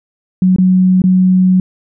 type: tone with dropouts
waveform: sine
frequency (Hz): 185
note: F#3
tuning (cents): 0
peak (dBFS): -6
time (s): 0.42-1.6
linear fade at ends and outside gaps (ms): 2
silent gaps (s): 0.562-0.584 / 1.019-1.039
effects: none